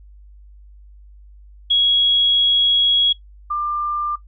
sine tone pair in turn, 3322 / 1192.6 Hz, G#7 / D6, 0 / +26 cents, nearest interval octave + tritone, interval 1774 cents, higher first, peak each -12 / -19 dBFS, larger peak first, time 1.7-3.13 / 3.5-4.16 s, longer first, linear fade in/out 10 ms, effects noise-tail reverb RT60 0.1 s tail -17 dB re dry + added 50 Hz sine -41 dBFS peak until 4.27 s

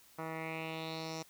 10% pulse tone with low-pass filter sweep, 160.8 Hz, E3, 43 cents flat, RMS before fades -41 dBFS, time 0.18-1.23 s, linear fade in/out 10 ms, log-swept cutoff 1500 to 6100 Hz, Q 3.7, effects white hiss -62 dBFS RMS until 1.29 s

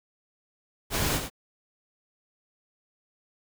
pink noise with echo, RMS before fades -27 dBFS, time 0.9-1.21 s, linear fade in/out 50 ms, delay 91 ms, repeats 1, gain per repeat -7 dB, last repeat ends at 1.301 s, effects none

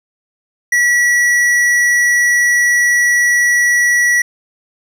triangle tone with tanh clipping, 1938 Hz, B6, 33 cents flat, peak -11 dBFS, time 0.72-4.22 s, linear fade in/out 5 ms, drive 16 dB, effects none

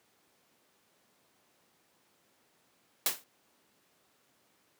white noise with exponential decay, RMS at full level -24 dBFS, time 3.06-3.24 s, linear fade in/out 2 ms, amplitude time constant 37 ms, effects pink hiss -69 dBFS RMS until 4.79 s + high-pass 200 Hz 12 dB/octave

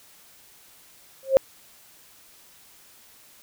sine tone with exponential growth, 535 Hz, C5, 38 cents sharp, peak -8 dBFS, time 1.23-1.37 s, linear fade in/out 0 ms, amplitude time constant 30 ms, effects white hiss -53 dBFS RMS until 3.42 s

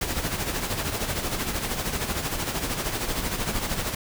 pink noise with tremolo, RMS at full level -26 dBFS, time 0.01-3.95 s, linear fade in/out 5 ms, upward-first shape sine, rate 13 Hz, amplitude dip 55%, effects none

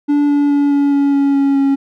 triangle tone with pitch steps, 290.1 / 287.9 / 285.8 / 283.6 / 281.5 / 279.4 / 277.3 / 275.2 Hz, D4 / D4 / D4 / C#4 / C#4 / C#4 / C#4 / C#4, -21 / -34 / -47 / +40 / +27 / +14 / +1 / -12 cents, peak -8 dBFS, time 0.08-1.76 s, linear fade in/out 20 ms, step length 210 ms, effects none

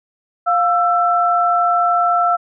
sine tone pair together, 703 / 1333.2 Hz, F5 / E6, +11 / +19 cents, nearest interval major seventh, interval 1108 cents, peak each -15 dBFS, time 0.46-2.37 s, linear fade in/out 20 ms, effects none

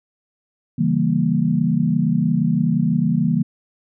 sine chord, C# diminished seventh, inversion none, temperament equal, 138.59 / 164.81 / 196 / 233.1 Hz, C#3 / E3 / G3 / Bb3, 0 / 0 / 0 / 0 cents, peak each -24 / -19 / -22 / -20 dBFS, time 0.78-3.43 s, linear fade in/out 10 ms, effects none

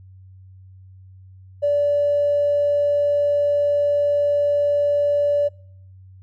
triangle tone with tanh clipping, 579 Hz, D5, 25 cents flat, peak -15 dBFS, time 1.62-5.49 s, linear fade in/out 20 ms, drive 2 dB, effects noise-tail reverb RT60 0.6 s tail -23 dB re dry + added 94 Hz sine -42 dBFS peak until 6.22 s

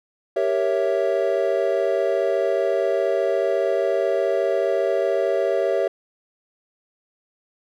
triangle chord, G diminished seventh, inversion none, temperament equal, 392 / 466.2 / 554.4 / 659.3 Hz, G4 / Bb4 / Db5 / Fb5, 0 / 0 / 0 / 0 cents, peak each -22 / -24 / -21 / -22 dBFS, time 0.36-5.88 s, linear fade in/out 5 ms, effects none

